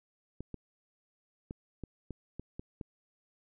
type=clicks; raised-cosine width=3 ms; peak=-27 dBFS; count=8; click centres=0.406 / 0.543 / 1.509 / 1.837 / 2.107 / 2.396 / 2.595 / 2.812 s; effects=none